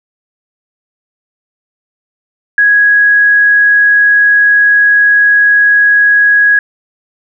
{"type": "tone", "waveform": "sine", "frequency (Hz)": 1662, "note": "G#6", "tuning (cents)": 1, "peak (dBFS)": -4, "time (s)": [2.58, 6.59], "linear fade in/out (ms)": 2, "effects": []}